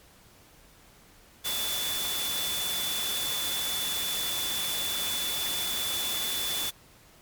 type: tone in noise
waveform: sine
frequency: 3474 Hz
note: A7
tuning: 23 cents flat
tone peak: -31 dBFS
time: 1.44-6.71 s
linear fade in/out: 20 ms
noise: white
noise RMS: -32 dBFS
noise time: 1.44-6.71 s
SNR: -2 dB
effects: pink hiss -56 dBFS RMS until 7.21 s + MP3 96 kbps